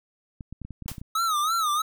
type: clicks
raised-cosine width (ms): 5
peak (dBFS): -25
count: 10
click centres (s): 0.408 / 0.526 / 0.617 / 0.65 / 0.707 / 0.823 / 0.86 / 0.916 / 0.982 / 1.015
type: noise with exponential decay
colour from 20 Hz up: white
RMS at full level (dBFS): -31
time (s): 0.88-1.01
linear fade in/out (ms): 1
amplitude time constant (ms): 28
type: tone with vibrato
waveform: square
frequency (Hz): 1268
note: D#6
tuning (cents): +32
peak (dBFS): -23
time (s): 1.15-1.82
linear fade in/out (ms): 5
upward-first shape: sine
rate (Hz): 3.1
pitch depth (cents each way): 130
effects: none